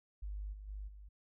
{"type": "tone with level steps", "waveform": "sine", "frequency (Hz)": 50.6, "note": "G#1", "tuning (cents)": -44, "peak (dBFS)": [-39, -46, -41, -50], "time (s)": [0.22, 1.09], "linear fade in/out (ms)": 10, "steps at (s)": [0.52, 0.67, 0.87], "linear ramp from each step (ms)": 20, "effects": []}